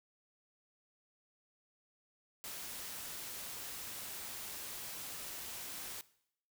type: noise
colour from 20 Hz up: white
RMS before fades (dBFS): -45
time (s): 2.44-6.01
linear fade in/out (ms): 0
effects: noise-tail reverb RT60 0.7 s tail -19 dB re dry